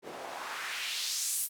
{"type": "noise with band-pass filter sweep", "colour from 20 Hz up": "white", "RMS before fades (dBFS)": -36, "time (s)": [0.02, 1.49], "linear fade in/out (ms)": 50, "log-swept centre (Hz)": [380, 12000], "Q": 1.6, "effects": []}